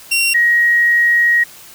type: tone pair in turn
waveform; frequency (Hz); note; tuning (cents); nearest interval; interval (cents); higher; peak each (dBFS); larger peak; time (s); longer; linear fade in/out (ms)
sawtooth / sine; 2746 / 1891.3; F7 / A#6; -30 / +25; tritone; 645; first; -9; neither; 0.11-0.34 / 0.34-1.44; second; 10
effects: white hiss -39 dBFS RMS until 1.74 s